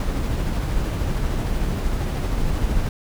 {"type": "noise with tremolo", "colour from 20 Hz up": "brown", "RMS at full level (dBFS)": -21, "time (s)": [0, 2.89], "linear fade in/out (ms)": 2, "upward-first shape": "triangle", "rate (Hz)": 13, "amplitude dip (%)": 25, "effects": []}